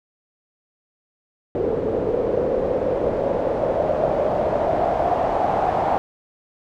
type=noise with low-pass filter sweep; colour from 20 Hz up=white; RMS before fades=-21 dBFS; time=1.55-5.98 s; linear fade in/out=0 ms; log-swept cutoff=450 to 780 Hz; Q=4.9; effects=none